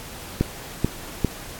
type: clicks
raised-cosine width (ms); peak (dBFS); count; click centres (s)
3; -5; 3; 0.41 / 0.846 / 1.247
effects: pink hiss -38 dBFS RMS until 1.59 s + AAC 64 kbps